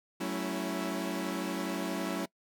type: chord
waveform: sawtooth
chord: F# minor seventh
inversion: none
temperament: equal with one note detuned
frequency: 188.01 / 220 / 277.2 / 329.6 Hz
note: F#3 / A3 / C#4 / E4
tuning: +28 / 0 / 0 / 0 cents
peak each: -33 / -36 / -34 / -33 dBFS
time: 0.2-2.26 s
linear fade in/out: 10 ms
effects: noise-tail reverb RT60 0.1 s tail -23 dB re dry